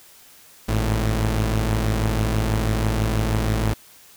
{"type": "tone pair together", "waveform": "sawtooth", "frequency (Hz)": [51.91, 110], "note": ["G#1", "A2"], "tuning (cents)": [0, 0], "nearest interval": "octave + minor second", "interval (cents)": 1300, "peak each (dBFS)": -18, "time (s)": [0.68, 3.74], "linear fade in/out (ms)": 10, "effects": ["white hiss -49 dBFS RMS until 4.16 s"]}